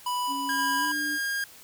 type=tone with tremolo; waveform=square; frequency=987.8 Hz; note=B5; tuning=in tune; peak=-27 dBFS; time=0.06-0.92 s; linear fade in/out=5 ms; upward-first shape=square; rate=1.9 Hz; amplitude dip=25%
type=tone with pitch glide; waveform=sine; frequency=276.7 to 296.6 Hz; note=C#4 to D4; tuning=-3 to +17 cents; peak=-34 dBFS; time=0.27-1.19 s; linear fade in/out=50 ms; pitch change=+120 cents; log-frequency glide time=0.77-0.85 s
type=tone; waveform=45% pulse; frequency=1620 Hz; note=G#6; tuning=43 cents flat; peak=-27 dBFS; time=0.49-1.44 s; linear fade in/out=2 ms
effects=white hiss -50 dBFS RMS until 1.63 s